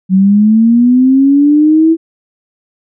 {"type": "linear sweep", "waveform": "sine", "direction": "up", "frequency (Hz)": [185, 329.6], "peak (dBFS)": -4, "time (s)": [0.09, 1.97], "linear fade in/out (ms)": 50, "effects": []}